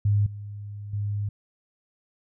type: tone with level steps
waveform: sine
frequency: 102.7 Hz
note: G#2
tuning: 19 cents flat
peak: -18 / -34 / -25 dBFS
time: 0.05-1.29 s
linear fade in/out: 5 ms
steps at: 0.26 / 0.93 s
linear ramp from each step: 5 ms
effects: none